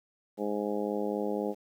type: harmonic tone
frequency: 103.83 Hz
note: G#2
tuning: in tune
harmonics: 2 / 3 / 4 / 5 / 6 / 7 / 8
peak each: -35 / -36 / -34 / -35 / -41 / -44 / -41 dBFS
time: 0.37-1.55 s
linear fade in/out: 50 ms
effects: 10-bit